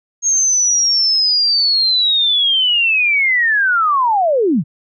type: linear sweep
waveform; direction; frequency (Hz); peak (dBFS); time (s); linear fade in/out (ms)
sine; down; 6530 to 123; -11; 0.22-4.64; 50
effects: none